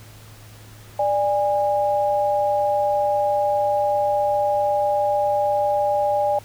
sine tone pair together, 591 / 818.6 Hz, D5 / G#5, +11 / -25 cents, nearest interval tritone, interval 564 cents, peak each -20 dBFS, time 0.99-6.39 s, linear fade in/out 5 ms, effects added 107 Hz sine -43 dBFS peak until 6.44 s + pink hiss -47 dBFS RMS until 6.44 s

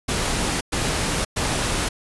pink noise bursts, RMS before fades -23 dBFS, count 3, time 0.08-1.89 s, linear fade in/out 10 ms, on 530 ms, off 110 ms, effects resampled to 24000 Hz

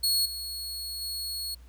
sawtooth tone with level steps, 4340 Hz, C#8, 37 cents flat, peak -20 / -31 / -29 dBFS, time 0.03-1.55 s, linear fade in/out 10 ms, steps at 0.25 / 1.01 s, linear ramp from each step 10 ms, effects added 60 Hz sine -47 dBFS peak until 1.68 s + pink hiss -63 dBFS RMS until 1.68 s

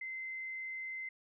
sine tone with frequency modulation, 2067 Hz, C7, 22 cents flat, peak -39 dBFS, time 0.01-1.09 s, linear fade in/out 5 ms, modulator 51.8 Hz, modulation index 0.21, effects none

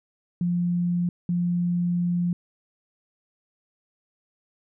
sine tone bursts at uneven times, 175 Hz, F3, 4 cents sharp, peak -21 dBFS, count 2, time 0.41-1.09 / 1.29-2.33 s, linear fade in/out 2 ms, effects none

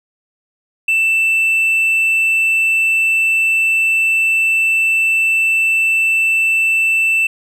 sine tone with hard clipping, 2660 Hz, E7, 15 cents sharp, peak -12 dBFS, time 0.88-7.27 s, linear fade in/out 5 ms, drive 2 dB, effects none

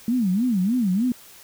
sine tone with vibrato, 214.7 Hz, A3, 42 cents flat, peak -18 dBFS, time 0.08-1.12 s, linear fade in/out 2 ms, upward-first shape sine, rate 3.3 Hz, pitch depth 300 cents each way, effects white hiss -47 dBFS RMS until 1.43 s

